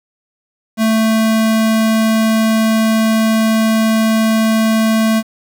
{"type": "tone", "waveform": "square", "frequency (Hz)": 221.4, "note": "A3", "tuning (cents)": 11, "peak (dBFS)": -11, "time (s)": [0.77, 5.23], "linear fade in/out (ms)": 50, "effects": ["7-bit"]}